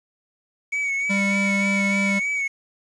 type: tone with vibrato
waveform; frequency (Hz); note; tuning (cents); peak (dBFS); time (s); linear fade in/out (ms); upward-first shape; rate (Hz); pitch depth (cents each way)
triangle; 2243; C#7; +20; -20; 0.72-2.48; 10; sine; 3.3; 39
type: tone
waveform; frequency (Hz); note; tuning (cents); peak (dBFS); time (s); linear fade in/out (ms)
square; 198.3; G3; +20; -22; 1.09-2.2; 20
effects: resampled to 22050 Hz + 8-bit